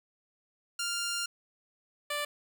10% pulse tone pair in turn, 1396.9 / 587.3 Hz, F6 / D5, 0 / 0 cents, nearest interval octave + minor third, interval 1500 cents, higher first, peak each -23 dBFS, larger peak neither, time 0.79-1.26 / 2.1-2.25 s, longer first, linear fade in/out 5 ms, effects none

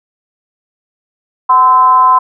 sine tone with frequency modulation, 1027 Hz, C6, 33 cents flat, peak -4 dBFS, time 1.49-2.19 s, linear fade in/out 10 ms, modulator 278 Hz, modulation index 0.45, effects none

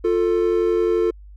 triangle tone pair together, 351.9 / 443.4 Hz, F4 / A4, +13 / +13 cents, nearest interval major third, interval 400 cents, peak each -17 dBFS, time 0.04-1.11 s, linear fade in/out 10 ms, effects added 50 Hz sine -39 dBFS peak until 1.36 s

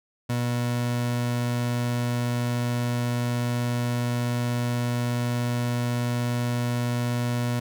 30% pulse tone, 121.1 Hz, B2, 34 cents flat, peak -21 dBFS, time 0.29-7.6 s, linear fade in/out 10 ms, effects none

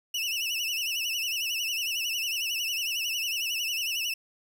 30% pulse tone with vibrato, 2779 Hz, F7, 9 cents flat, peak -25 dBFS, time 0.14-4.14 s, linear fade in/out 5 ms, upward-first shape sine, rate 11 Hz, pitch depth 120 cents each way, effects none

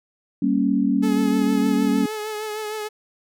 sine chord, G diminished, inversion none, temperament equal, 196 / 233.1 / 277.2 Hz, G3 / Bb3 / Db4, 0 / 0 / 0 cents, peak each -22 / -22 / -20 dBFS, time 0.42-2.06 s, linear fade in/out 5 ms
sawtooth tone with vibrato, 427.9 Hz, A4, 48 cents flat, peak -23 dBFS, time 1.02-2.89 s, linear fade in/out 20 ms, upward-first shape triangle, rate 6.5 Hz, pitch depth 41 cents each way
effects none

